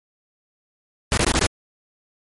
pink noise bursts, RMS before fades -18 dBFS, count 5, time 1.12-1.465 s, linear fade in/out 0 ms, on 53 ms, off 20 ms, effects MP3 48 kbps

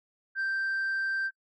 sine tone, 1568 Hz, G6, in tune, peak -25 dBFS, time 0.35-1.31 s, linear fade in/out 50 ms, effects noise-tail reverb RT60 0.1 s tail -26 dB re dry + tanh soft clip ceiling -26 dBFS

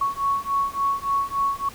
sine beating tone pair, 1108.7 / 1112.2 Hz, C#6 / C#6, 0 / +5 cents, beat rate 3.5 Hz, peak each -24 dBFS, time 0.01-1.69 s, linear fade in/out 5 ms, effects pink hiss -43 dBFS RMS until 1.74 s

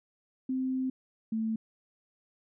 sine tone pair in turn, 260 / 221.9 Hz, C4 / A3, -11 / +15 cents, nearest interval minor third, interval 274 cents, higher first, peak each -28 dBFS, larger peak neither, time 0.49-0.9 / 1.32-1.56 s, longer first, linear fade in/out 5 ms, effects none

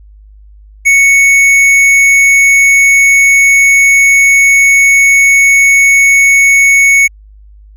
triangle tone with tanh clipping, 2217 Hz, C#7, in tune, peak -5 dBFS, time 0.85-7.08 s, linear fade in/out 20 ms, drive 15 dB, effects added 51 Hz sine -34 dBFS peak until 7.76 s

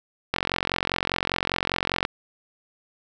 click train, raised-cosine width 0.3 ms, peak -6 dBFS, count 78, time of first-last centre 0.34-2.051 s, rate 45 Hz, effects none

